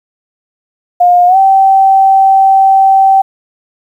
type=tone with pitch glide; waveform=sine; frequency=710 to 774.3 Hz; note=F5 to G5; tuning=+28 to -22 cents; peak=-3 dBFS; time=1-3.22 s; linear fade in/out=10 ms; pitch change=+150 cents; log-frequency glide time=1.27-1.37 s; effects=7-bit